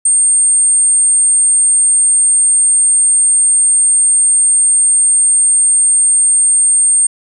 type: tone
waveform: sine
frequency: 8640 Hz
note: C#9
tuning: 45 cents flat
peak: -7 dBFS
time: 0.05-7.07 s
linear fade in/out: 5 ms
effects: none